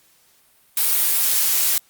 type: noise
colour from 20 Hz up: blue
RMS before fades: -18 dBFS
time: 0.77-1.78 s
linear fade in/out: 2 ms
effects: white hiss -57 dBFS RMS until 1.89 s + Opus 48 kbps